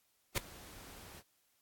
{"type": "noise with ADSR envelope", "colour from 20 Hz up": "pink", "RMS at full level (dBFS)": -30, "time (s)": [0.35, 1.23], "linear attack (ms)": 26, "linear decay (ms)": 6, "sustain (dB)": -23, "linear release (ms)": 45, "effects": ["white hiss -75 dBFS RMS until 1.61 s", "AAC 64 kbps"]}